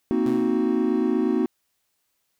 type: chord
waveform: triangle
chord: C half-diminished seventh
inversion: third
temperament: equal with one note detuned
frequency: 233.1 / 261.6 / 313.3 / 370 Hz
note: Bb3 / C4 / Eb4 / Gb4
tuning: 0 / 0 / +12 / 0 cents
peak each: -23 dBFS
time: 0.11-1.46 s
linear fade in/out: 0 ms
type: tone with exponential decay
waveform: sawtooth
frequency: 128.4 Hz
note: C3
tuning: 32 cents flat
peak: -28 dBFS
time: 0.26-0.86 s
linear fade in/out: 0 ms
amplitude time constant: 130 ms
effects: white hiss -73 dBFS RMS until 2.39 s